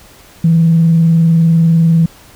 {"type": "tone with vibrato", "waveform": "sine", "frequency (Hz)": 164.81, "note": "E3", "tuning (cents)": 0, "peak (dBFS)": -5, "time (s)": [0.44, 2.06], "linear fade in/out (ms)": 5, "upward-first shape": "sine", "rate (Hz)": 20, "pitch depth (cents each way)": 48, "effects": ["tanh soft clip ceiling -1 dBFS", "pink hiss -41 dBFS RMS until 2.35 s"]}